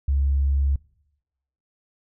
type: tone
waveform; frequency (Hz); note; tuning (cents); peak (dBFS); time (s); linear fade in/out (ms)
sine; 69.3; C#2; 0; -17; 0.08-0.76; 5
effects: noise-tail reverb RT60 0.9 s tail -24 dB re dry + tanh soft clip ceiling -13 dBFS